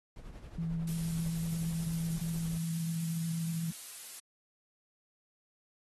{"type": "noise with tremolo", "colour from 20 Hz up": "brown", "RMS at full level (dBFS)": -45, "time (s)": [0.16, 2.58], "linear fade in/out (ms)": 2, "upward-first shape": "sine", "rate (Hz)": 11, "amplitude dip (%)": 50}
{"type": "tone with vibrato", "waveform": "sine", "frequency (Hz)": 164.81, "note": "E3", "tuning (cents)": 0, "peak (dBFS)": -32, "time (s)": [0.58, 3.71], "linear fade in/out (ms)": 5, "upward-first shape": "square", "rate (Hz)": 8.3, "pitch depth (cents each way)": 11}
{"type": "noise", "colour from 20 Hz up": "blue", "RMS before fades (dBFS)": -44, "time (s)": [0.87, 4.2], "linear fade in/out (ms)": 5}
{"effects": ["AAC 32 kbps"]}